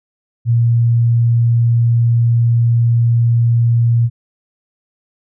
sine tone, 117.5 Hz, A#2, 14 cents sharp, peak -9 dBFS, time 0.45-4.1 s, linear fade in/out 50 ms, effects none

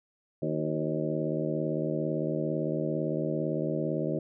harmonic tone with a mistuned harmonic, 77.78 Hz, D#2, in tune, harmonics 2 / 3 / 4 / 5 / 6 / 7 / 8, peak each -33 / -36 / -34 / -35 / -39 / -35 / -37 dBFS, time 0.42-4.19 s, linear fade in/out 5 ms, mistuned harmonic 5, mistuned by -61 cents, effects none

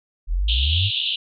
sine exponential sweep, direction up, 38.42 to 108.2 Hz, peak -18 dBFS, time 0.27-0.91 s, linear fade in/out 50 ms
pink band-pass noise, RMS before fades -24 dBFS, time 0.48-1.16 s, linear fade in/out 5 ms, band 2800 to 3800 Hz, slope 96 dB/octave
effects none

